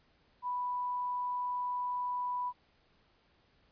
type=tone; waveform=sine; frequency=987.8 Hz; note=B5; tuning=in tune; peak=-32 dBFS; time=0.42-2.53 s; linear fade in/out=50 ms; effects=pink hiss -69 dBFS RMS until 3.71 s + resampled to 11025 Hz